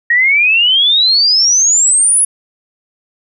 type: exponential sweep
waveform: sine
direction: up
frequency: 1864.7 to 10530 Hz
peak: -7 dBFS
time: 0.1-2.25 s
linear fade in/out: 5 ms
effects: none